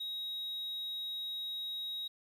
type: tone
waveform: sine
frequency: 3800 Hz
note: A#7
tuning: 33 cents sharp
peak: -34 dBFS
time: 0-2.08 s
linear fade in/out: 10 ms
effects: tanh soft clip ceiling -36 dBFS + 11-bit